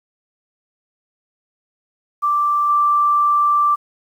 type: tone with level steps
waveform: sine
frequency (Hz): 1174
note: D6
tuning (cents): -1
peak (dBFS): -14 / -12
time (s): 2.22-3.76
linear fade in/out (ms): 20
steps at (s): 2.69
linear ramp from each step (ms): 5
effects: 8-bit